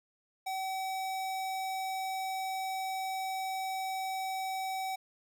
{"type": "tone", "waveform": "square", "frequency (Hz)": 762, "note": "G5", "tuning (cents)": -49, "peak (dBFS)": -34, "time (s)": [0.46, 4.96], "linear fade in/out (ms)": 10, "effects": []}